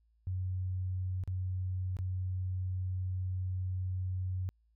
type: tone with dropouts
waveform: sine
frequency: 92.5 Hz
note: F#2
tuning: in tune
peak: -32 dBFS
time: 0.27-4.49 s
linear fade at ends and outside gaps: 0 ms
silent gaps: 1.237-1.276 / 1.968-1.988 s
effects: added 56 Hz sine -67 dBFS peak until 4.75 s